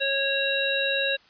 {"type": "harmonic tone", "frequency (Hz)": 549, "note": "C#5", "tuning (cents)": -17, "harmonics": [1, 3, 5, 7], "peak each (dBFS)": [-28, -28, -28, -28], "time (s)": [0, 1.17], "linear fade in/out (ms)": 20, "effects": ["white hiss -57 dBFS RMS until 1.29 s", "resampled to 11025 Hz"]}